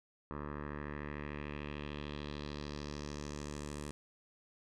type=tone with low-pass filter sweep; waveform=10% pulse; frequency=73.42 Hz; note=D2; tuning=in tune; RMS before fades=-43 dBFS; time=0.31-3.91 s; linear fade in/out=0 ms; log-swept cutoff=1300 to 9100 Hz; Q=2.5; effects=none